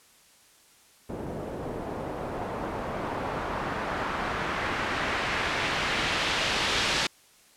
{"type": "noise with low-pass filter sweep", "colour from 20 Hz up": "white", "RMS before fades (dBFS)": -30, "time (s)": [1.09, 7.07], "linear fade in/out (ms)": 5, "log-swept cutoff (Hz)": [450, 4000], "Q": 0.99, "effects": ["white hiss -58 dBFS RMS until 7.56 s", "low-pass 11000 Hz 12 dB/octave"]}